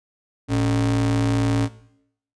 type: ring-modulated tone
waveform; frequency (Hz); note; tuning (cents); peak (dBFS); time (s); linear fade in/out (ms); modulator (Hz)
square; 82.41; E2; 0; -16; 0.48-1.69; 50; 196
effects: noise-tail reverb RT60 0.7 s tail -17 dB re dry + resampled to 22050 Hz